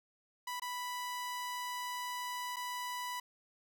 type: tone with dropouts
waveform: sawtooth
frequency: 987.8 Hz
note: B5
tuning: in tune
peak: -34 dBFS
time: 0.47-3.2 s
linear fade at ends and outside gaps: 5 ms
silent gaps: 0.598-0.619 / 2.561-2.566 s
effects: none